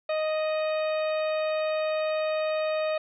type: harmonic tone with a mistuned harmonic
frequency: 622.3 Hz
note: D#5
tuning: in tune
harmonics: 1 / 2 / 3 / 4 / 5 / 6 / 7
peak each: -25 / -36 / -41 / -38 / -48 / -44 / -48 dBFS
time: 0.09-2.98 s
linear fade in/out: 5 ms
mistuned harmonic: 5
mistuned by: -46 cents
effects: none